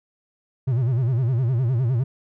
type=tone with vibrato; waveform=triangle; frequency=123.47 Hz; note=B2; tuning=in tune; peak=-16 dBFS; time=0.67-2.04 s; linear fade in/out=10 ms; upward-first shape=sine; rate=9.8 Hz; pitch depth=160 cents each way; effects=none